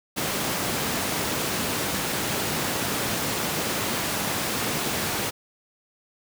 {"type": "high-pass noise", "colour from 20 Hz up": "pink", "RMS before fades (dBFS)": -27, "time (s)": [0.16, 5.31], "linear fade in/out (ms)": 20, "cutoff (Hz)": 130, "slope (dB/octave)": 12, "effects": []}